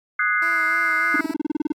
sine chord, Ab dominant seventh, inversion second, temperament equal, 1244.5 / 1480 / 1661.2 / 2093 Hz, Eb6 / Gb6 / Ab6 / C7, 0 / 0 / 0 / 0 cents, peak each -24 / -21 / -27 / -22 dBFS, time 0.19-1.21 s, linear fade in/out 5 ms
10% pulse tone with vibrato, 329.6 Hz, E4, in tune, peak -25 dBFS, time 0.42-1.34 s, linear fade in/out 2 ms, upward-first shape sine, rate 3.3 Hz, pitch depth 32 cents each way
triangle tone bursts, 301.5 Hz, D4, 46 cents sharp, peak -16 dBFS, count 12, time 1.14-1.722 s, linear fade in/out 5 ms, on 21 ms, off 30 ms
effects MP3 96 kbps

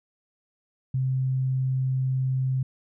sine tone, 130.81 Hz, C3, in tune, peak -22 dBFS, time 0.94-2.63 s, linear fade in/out 5 ms, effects none

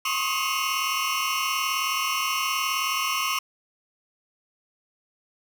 30% pulse tone cluster, 1062 / 1101 / 1253 / 2745 / 2969 Hz, C6 / C#6 / D#6 / F7 / F#7, +25 / -12 / +12 / -31 / +5 cents, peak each -28 dBFS, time 0.05-3.39 s, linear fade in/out 5 ms, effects none

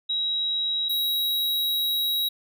sine / square tone pair in turn, 3847 / 3847 Hz, B7 / B7, -46 / -46 cents, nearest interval unison, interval 0 cents, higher neither, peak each -23 dBFS, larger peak neither, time 0.09-0.89 / 0.89-2.29 s, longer second, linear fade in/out 10 ms, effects none

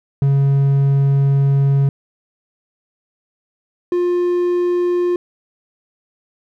triangle tone pair in turn, 138.59 / 353.5 Hz, C#3 / F4, 0 / +21 cents, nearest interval octave + major third, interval 1621 cents, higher second, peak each -9 / -12 dBFS, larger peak first, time 0.22-1.89 / 3.92-5.16 s, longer first, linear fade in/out 2 ms, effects none

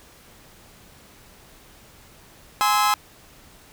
40% pulse chord, Ab augmented, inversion none, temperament just, 830.6 / 1038.3 / 1297.8 Hz, Ab5 / C6 / E6, 0 / -14 / -27 cents, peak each -21 dBFS, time 2.61-2.94 s, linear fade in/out 0 ms, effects pink hiss -50 dBFS RMS until 3.72 s

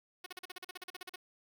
5% pulse tone bursts, 366.8 Hz, F#4, 15 cents flat, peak -31 dBFS, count 15, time 0.24-1.159 s, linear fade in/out 5 ms, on 23 ms, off 41 ms, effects none

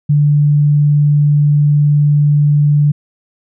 sine tone, 146.83 Hz, D3, in tune, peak -7 dBFS, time 0.09-2.92 s, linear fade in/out 10 ms, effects none

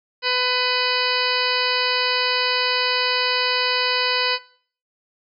harmonic tone, 500 Hz, B4, 21 cents sharp, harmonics 1 / 2 / 3 / 4 / 5 / 6 / 8 / 9 / 10, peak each -27 / -27 / -27 / -27 / -27 / -27 / -27 / -27 / -27 dBFS, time 0.22-4.39 s, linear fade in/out 50 ms, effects noise-tail reverb RT60 0.5 s tail -20 dB re dry

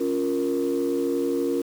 sine chord, Bb minor, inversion first, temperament equal, 277.2 / 349.2 / 466.2 Hz, Db4 / F4 / Bb4, 0 / 0 / 0 cents, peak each -25 dBFS, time 0-1.62 s, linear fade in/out 10 ms, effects tanh soft clip ceiling -16 dBFS + 7-bit

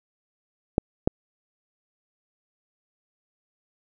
clicks, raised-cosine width 2 ms, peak -5 dBFS, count 2, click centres 0.781 / 1.075 s, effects none

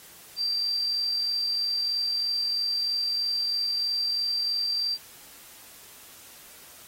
sine tone with amplitude modulation, 4699 Hz, D8, in tune, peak -23 dBFS, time 0.36-4.98 s, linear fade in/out 50 ms, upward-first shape sine, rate 43.1 Hz, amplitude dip 30%, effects white hiss -49 dBFS RMS until 6.87 s + AAC 48 kbps

